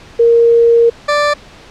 sine / 20% pulse tone pair in turn, 466.2 / 587.4 Hz, A#4 / D5, 0 / 0 cents, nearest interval major third, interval 400 cents, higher second, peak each -5 dBFS, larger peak neither, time 0.19-0.9 / 1.08-1.34 s, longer first, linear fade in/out 10 ms, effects pink hiss -38 dBFS RMS until 1.7 s + low-pass 5000 Hz 12 dB/octave

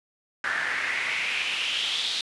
pink noise with band-pass filter sweep, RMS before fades -28 dBFS, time 0.44-2.21 s, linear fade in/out 2 ms, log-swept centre 1600 to 3800 Hz, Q 4.7, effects resampled to 24000 Hz

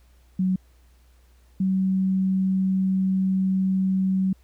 sine tone pair in turn, 186.3 / 189.56 Hz, F#3 / F#3, +12 / +42 cents, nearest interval unison, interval 30 cents, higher second, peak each -19 dBFS, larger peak neither, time 0.39-0.56 / 1.6-4.33 s, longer second, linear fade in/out 5 ms, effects added 61 Hz sine -53 dBFS peak until 4.43 s + pink hiss -64 dBFS RMS until 4.43 s

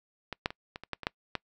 clicks, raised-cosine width 0.3 ms, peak -19 / -11 / -23 / -23 / -26 / -16 / -23 / -11 / -14 dBFS, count 9, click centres 0.327 / 0.459 / 0.505 / 0.759 / 0.836 / 0.933 / 1.033 / 1.069 / 1.353 s, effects noise-tail reverb RT60 0.1 s tail -26 dB re dry

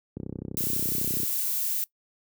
click train, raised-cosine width 3 ms, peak -20 dBFS, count 35, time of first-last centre 0.17-1.232 s, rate 32 Hz
violet noise, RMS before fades -28 dBFS, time 0.57-1.84 s, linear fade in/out 0 ms
effects noise-tail reverb RT60 0.1 s tail -21 dB re dry + high-pass 100 Hz 12 dB/octave

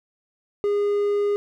triangle tone, 409.2 Hz, G#4, 26 cents flat, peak -17 dBFS, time 0.64-1.36 s, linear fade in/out 0 ms, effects none

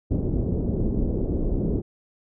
pink low-pass noise, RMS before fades -24 dBFS, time 0.1-1.82 s, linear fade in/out 20 ms, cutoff 430 Hz, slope 24 dB/octave, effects none

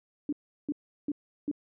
sine tone bursts, 292.1 Hz, D4, 9 cents flat, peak -27 dBFS, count 4, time 0.29-1.514 s, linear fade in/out 2 ms, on 36 ms, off 360 ms, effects none

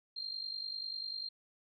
sine tone with amplitude modulation, 4186 Hz, C8, in tune, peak -35 dBFS, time 0.16-1.29 s, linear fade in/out 10 ms, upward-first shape sine, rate 50.1 Hz, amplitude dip 70%, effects none

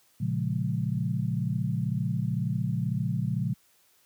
sine chord, Bb minor seventh, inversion none, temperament equal, 116.54 / 138.59 / 174.61 / 207.7 Hz, Bb2 / Db3 / F3 / Ab3, 0 / 0 / 0 / 0 cents, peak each -30 / -30 / -31 / -35 dBFS, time 0.2-3.54 s, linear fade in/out 10 ms, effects white hiss -64 dBFS RMS until 4.05 s + high-pass 60 Hz 12 dB/octave

